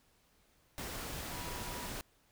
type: tone in noise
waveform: sine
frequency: 970 Hz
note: B5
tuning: 31 cents flat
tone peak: -49 dBFS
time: 1.32-1.88 s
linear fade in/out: 0 ms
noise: pink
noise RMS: -42 dBFS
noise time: 0.78-2.01 s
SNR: -10 dB
effects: pink hiss -70 dBFS RMS until 2.31 s